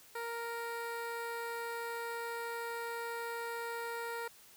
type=tone with notch filter; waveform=15% pulse; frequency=466.2 Hz; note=A#4; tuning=in tune; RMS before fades=-40 dBFS; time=0.15-4.28 s; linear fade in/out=5 ms; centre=6000 Hz; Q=0.94; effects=white hiss -59 dBFS RMS until 4.56 s